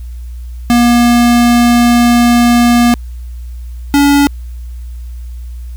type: tone pair in turn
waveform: square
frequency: 239 / 284.4 Hz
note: A#3 / C#4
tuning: +43 / +45 cents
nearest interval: minor third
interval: 302 cents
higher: second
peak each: -6 dBFS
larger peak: neither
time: 0.7-2.94 / 3.94-4.27 s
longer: first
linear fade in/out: 0 ms
effects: added 60 Hz sine -22 dBFS peak until 5.76 s + white hiss -49 dBFS RMS until 5.76 s